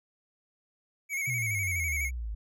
square tone with vibrato, 2217 Hz, C#7, in tune, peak -30 dBFS, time 1.09-2.11 s, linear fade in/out 50 ms, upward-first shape square, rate 12 Hz, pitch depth 44 cents each way
sine exponential sweep, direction down, 130.81 to 51.2 Hz, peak -32 dBFS, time 1.27-2.35 s, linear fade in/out 10 ms
effects none

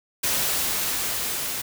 white noise with level ramp, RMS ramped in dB -23 to -29 dBFS, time 0.23-1.62 s, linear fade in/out 10 ms, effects none

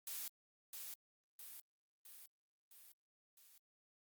blue noise with echo, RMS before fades -45 dBFS, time 0.07-0.28 s, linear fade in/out 2 ms, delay 660 ms, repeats 5, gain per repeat -4 dB, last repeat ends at 3.58 s, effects Opus 48 kbps

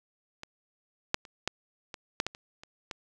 clicks, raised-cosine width 0.2 ms, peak -23 / -7 / -30 / -11 / -22 / -9 / -14 / -28 / -29 / -19 dBFS, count 10, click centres 0.434 / 1.144 / 1.252 / 1.476 / 1.942 / 2.201 / 2.266 / 2.349 / 2.635 / 2.912 s, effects none

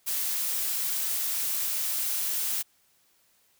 blue noise, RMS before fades -29 dBFS, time 0.06-2.63 s, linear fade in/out 20 ms, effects white hiss -66 dBFS RMS until 3.59 s

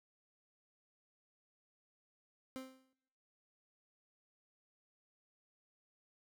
30% pulse tone with exponential decay, 261.6 Hz, C4, in tune, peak -38 dBFS, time 2.56-2.93 s, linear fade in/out 0 ms, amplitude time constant 80 ms, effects noise-tail reverb RT60 0.9 s tail -25 dB re dry

